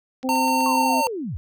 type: click train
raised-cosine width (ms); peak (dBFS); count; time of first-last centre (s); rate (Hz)
0.2; -25; 4; 0.23-0.607; 7.96
type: harmonic tone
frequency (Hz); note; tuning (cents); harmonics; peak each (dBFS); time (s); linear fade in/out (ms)
259.4; C4; -15; 1 / 2 / 3; -23 / -29 / -33; 0.23-1.02; 20
type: tone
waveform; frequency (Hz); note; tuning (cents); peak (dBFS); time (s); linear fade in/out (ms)
square; 909; A#5; -44; -20; 0.29-1.07; 0
type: linear sweep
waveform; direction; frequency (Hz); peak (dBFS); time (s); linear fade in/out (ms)
sine; down; 1108.7 to 61.6; -26; 0.66-1.37; 0
effects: none